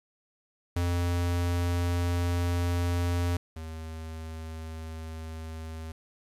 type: tone pair in turn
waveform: square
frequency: 87.31 / 80.17 Hz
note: F2 / E2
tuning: 0 / -48 cents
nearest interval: minor second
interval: 148 cents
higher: first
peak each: -26 / -37 dBFS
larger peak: first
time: 0.76-3.37 / 3.56-5.92 s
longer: first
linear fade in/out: 5 ms
effects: resampled to 32000 Hz + 9-bit